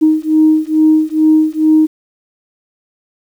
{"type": "beating tone pair", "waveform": "sine", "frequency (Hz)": [310.9, 313.2], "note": ["D#4", "D#4"], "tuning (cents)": [-1, 11], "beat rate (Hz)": 2.3, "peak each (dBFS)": -10, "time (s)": [0.01, 1.87], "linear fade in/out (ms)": 20, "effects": ["tanh soft clip ceiling 0 dBFS", "7-bit"]}